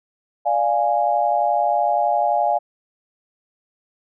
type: chord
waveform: sine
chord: D diminished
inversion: none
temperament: equal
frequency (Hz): 587.3 / 698.5 / 830.6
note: D5 / F5 / Ab5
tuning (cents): 0 / 0 / 0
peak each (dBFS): -23 / -19 / -20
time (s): 0.45-2.59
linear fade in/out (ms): 20
effects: none

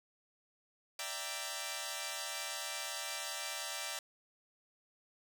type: chord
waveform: 5% pulse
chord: E half-diminished seventh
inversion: third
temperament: equal with one note detuned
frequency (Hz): 587.3 / 665 / 784 / 932.3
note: D5 / E5 / G5 / Bb5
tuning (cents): 0 / +15 / 0 / 0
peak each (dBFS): -33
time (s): 0.99-3.99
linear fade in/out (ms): 2
effects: none

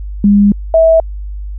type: tone pair in turn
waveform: sine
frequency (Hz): 203.2 / 650.7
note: G#3 / E5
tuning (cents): -38 / -23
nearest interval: octave + minor sixth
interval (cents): 2015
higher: second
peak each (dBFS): -4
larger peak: neither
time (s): 0.24-0.52 / 0.74-1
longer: first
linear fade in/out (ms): 2
effects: added 50 Hz sine -20 dBFS peak until 1.58 s

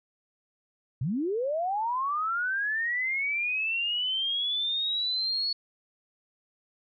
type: linear sweep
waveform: sine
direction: up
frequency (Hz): 110 to 4409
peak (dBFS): -26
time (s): 1.01-5.53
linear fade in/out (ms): 5
effects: none

